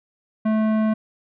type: tone with tanh clipping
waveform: sine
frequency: 217.6 Hz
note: A3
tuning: 19 cents flat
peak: -19 dBFS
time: 0.45-0.94 s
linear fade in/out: 10 ms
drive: 15 dB
effects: none